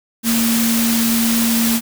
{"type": "tone in noise", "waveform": "sine", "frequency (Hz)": 230, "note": "A#3", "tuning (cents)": -23, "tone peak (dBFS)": -15, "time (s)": [0.23, 1.81], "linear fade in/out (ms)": 50, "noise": "white", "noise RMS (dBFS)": -20, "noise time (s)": [0.23, 1.81], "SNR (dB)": 2, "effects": []}